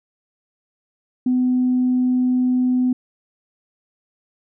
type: tone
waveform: sine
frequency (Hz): 252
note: B3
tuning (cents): +35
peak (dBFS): -14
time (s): 1.26-2.93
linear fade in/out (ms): 5
effects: tanh soft clip ceiling -10 dBFS